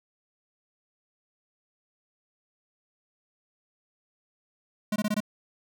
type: tone bursts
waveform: square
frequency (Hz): 210.7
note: G#3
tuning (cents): +25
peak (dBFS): -25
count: 5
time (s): 4.92-5.204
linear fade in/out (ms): 5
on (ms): 40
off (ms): 21
effects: none